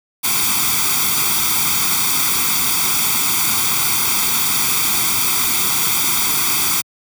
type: noise with comb filter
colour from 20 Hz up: white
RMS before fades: -17 dBFS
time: 0.23-6.82 s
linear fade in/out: 20 ms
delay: 0.86 ms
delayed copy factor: +0.85
effects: high-pass 100 Hz 12 dB/octave